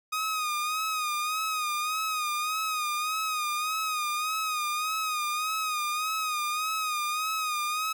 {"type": "tone with vibrato", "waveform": "sawtooth", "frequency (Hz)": 1244.5, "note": "D#6", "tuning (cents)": 0, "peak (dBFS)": -24, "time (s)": [0.12, 7.93], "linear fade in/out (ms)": 10, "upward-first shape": "sine", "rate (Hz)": 1.7, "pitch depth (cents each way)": 59, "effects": []}